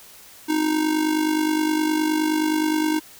square tone with amplitude modulation, 310.6 Hz, D#4, 3 cents flat, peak -17 dBFS, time 0.48-3 s, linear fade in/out 20 ms, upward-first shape sine, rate 49.6 Hz, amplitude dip 60%, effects white hiss -46 dBFS RMS until 3.19 s

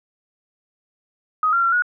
sine tone with pitch steps, 1256 / 1378 / 1366 / 1454 Hz, D#6 / F6 / F6 / F#6, +16 / -24 / -39 / -31 cents, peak -15 dBFS, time 1.43-1.822 s, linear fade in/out 2 ms, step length 98 ms, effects none

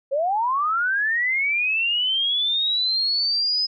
sine linear sweep, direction up, 523.3 to 5080 Hz, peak -19 dBFS, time 0.11-3.67 s, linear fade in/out 20 ms, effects none

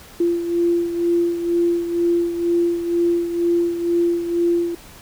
sine beating tone pair, 343.1 / 345.2 Hz, F4 / F4, -31 / -20 cents, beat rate 2.1 Hz, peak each -17 / -24 dBFS, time 0.2-4.75 s, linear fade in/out 5 ms, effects pink hiss -43 dBFS RMS until 5.01 s

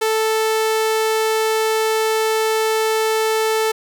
sawtooth tone, 440 Hz, A4, in tune, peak -12 dBFS, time 0.01-3.72 s, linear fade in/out 10 ms, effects none

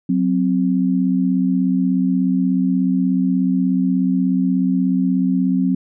sine tone pair together, 185 / 261.6 Hz, F#3 / C4, 0 / 0 cents, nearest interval tritone, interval 600 cents, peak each -17 dBFS, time 0.09-5.75 s, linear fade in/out 5 ms, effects none

